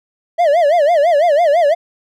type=tone with vibrato; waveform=triangle; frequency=632 Hz; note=D#5; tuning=27 cents sharp; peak=-7 dBFS; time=0.38-1.75 s; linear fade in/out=20 ms; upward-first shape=sine; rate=6 Hz; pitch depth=200 cents each way; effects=none